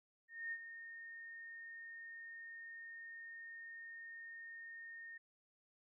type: tone with ADSR envelope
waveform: sine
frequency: 1837 Hz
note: A#6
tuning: 26 cents flat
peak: -39 dBFS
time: 0.28-5.18 s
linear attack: 240 ms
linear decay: 56 ms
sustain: -10 dB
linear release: 8 ms
effects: none